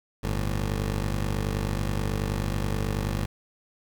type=tone pair together; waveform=15% pulse; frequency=49.32 / 110.6 Hz; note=G1 / A2; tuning=+11 / +9 cents; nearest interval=octave + major second; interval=1398 cents; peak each=-20 / -27 dBFS; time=0.23-3.26 s; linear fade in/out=10 ms; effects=9-bit